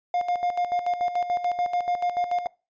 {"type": "tone with tremolo", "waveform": "triangle", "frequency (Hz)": 709, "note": "F5", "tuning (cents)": 26, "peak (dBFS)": -19, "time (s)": [0.14, 2.47], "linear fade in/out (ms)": 2, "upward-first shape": "square", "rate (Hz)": 6.9, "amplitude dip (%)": 65, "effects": ["noise-tail reverb RT60 0.3 s tail -24 dB re dry", "resampled to 16000 Hz"]}